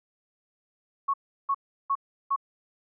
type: tone bursts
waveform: sine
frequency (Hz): 1105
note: C#6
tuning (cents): -6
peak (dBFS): -22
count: 4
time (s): 1.08-2.362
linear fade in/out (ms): 10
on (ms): 58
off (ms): 350
effects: none